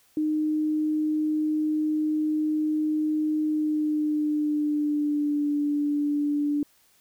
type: tone with pitch glide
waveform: sine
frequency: 307.2 to 292 Hz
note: D#4 to D4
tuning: -22 to -10 cents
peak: -22 dBFS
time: 0.17-6.63 s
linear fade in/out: 2 ms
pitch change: -88 cents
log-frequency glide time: 3.43-5.49 s
effects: white hiss -62 dBFS RMS until 7 s